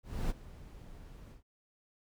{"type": "noise with ADSR envelope", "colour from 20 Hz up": "brown", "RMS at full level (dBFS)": -32, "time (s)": [0.03, 1.43], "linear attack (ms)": 270, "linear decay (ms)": 24, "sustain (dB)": -18, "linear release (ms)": 120, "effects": []}